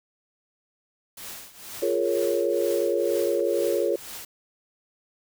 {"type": "noise with tremolo", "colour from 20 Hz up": "white", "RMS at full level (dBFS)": -37, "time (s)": [1.17, 4.25], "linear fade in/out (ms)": 5, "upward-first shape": "triangle", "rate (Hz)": 2.1, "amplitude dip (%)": 85}
{"type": "chord", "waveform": "sine", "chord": "Bb minor seventh", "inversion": "second", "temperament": "equal", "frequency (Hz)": [349.2, 415.3, 466.2, 554.4], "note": ["F4", "Ab4", "Bb4", "Db5"], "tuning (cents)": [0, 0, 0, 0], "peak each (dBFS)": [-27, -27, -27, -26], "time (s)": [1.82, 3.96], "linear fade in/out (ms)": 5}
{"type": "clicks", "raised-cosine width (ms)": 0.5, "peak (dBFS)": -33, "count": 2, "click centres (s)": [3.395, 3.403]}
{"effects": []}